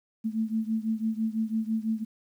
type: beating tone pair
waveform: sine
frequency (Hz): 219.3 / 225.3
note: A3 / A3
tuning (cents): -6 / +41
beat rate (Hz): 6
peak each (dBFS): -28 / -30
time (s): 0.24-2.05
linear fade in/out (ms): 20
effects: 10-bit